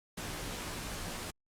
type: noise with comb filter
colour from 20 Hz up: pink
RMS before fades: -40 dBFS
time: 0.17-1.31 s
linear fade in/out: 10 ms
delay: 15 ms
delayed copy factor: -0.65
effects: low-pass 12000 Hz 12 dB/octave + Opus 48 kbps